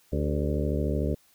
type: harmonic tone with a mistuned harmonic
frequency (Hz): 73.42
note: D2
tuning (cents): 0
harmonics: 1 / 2 / 3 / 4 / 5 / 6 / 7 / 8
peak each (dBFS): -28 / -31 / -33 / -34 / -35 / -36 / -36 / -37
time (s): 0.12-1.15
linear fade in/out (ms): 10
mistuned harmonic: 5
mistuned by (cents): +78
effects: white hiss -62 dBFS RMS until 1.34 s